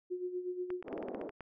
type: tone with tremolo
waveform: sine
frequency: 361.4 Hz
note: F#4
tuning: 41 cents flat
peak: -33 dBFS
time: 0.1-0.82 s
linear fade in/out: 20 ms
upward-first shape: sine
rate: 8.3 Hz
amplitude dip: 65%
type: clicks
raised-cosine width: 0.5 ms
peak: -30 dBFS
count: 11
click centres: 0.704 / 0.826 / 0.882 / 0.928 / 0.978 / 1.027 / 1.085 / 1.147 / 1.214 / 1.293 / 1.407 s
type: band-pass noise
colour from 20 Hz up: white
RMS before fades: -41 dBFS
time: 0.84-1.31 s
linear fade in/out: 50 ms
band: 260 to 560 Hz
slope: 24 dB/octave
effects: none